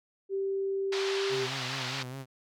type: tone with pitch glide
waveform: sine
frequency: 390 to 392.9 Hz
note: G4 to G4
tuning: -9 to +4 cents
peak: -28 dBFS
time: 0.29-1.48 s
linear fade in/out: 50 ms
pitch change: +13 cents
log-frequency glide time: 1.1-1.23 s
type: band-pass noise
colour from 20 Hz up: white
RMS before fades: -36 dBFS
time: 0.92-2.03 s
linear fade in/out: 5 ms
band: 680 to 4700 Hz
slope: 24 dB/octave
type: tone with vibrato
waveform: sawtooth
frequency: 130.7 Hz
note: C3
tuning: 1 cent flat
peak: -34 dBFS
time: 1.29-2.26 s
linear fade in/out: 50 ms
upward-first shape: sine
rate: 4.8 Hz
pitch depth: 74 cents each way
effects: none